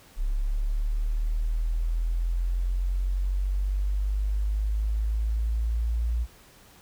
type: linear sweep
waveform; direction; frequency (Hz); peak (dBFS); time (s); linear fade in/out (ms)
sine; up; 34.4 to 58.27; -23; 0.16-6.27; 50
effects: pink hiss -54 dBFS RMS until 6.81 s